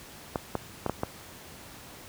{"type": "clicks", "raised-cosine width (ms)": 1, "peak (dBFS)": -13, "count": 5, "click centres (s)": [0.358, 0.553, 0.863, 0.896, 1.034], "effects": ["pink hiss -47 dBFS RMS until 2.08 s", "high-pass 60 Hz 12 dB/octave"]}